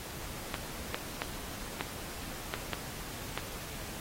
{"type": "clicks", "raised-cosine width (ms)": 0.3, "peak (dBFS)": -16, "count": 7, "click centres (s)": [0.542, 0.945, 1.219, 1.809, 2.539, 2.733, 3.376], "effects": ["pink hiss -43 dBFS RMS until 4 s", "AAC 48 kbps"]}